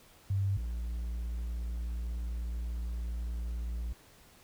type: tone pair in turn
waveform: sine / triangle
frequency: 98 / 58.27 Hz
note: G2 / A#1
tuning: 0 / 0 cents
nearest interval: major sixth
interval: 900 cents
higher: first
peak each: -27 / -31 dBFS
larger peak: first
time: 0.3-0.57 / 0.57-3.93 s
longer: second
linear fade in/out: 5 ms
effects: pink hiss -59 dBFS RMS until 4.43 s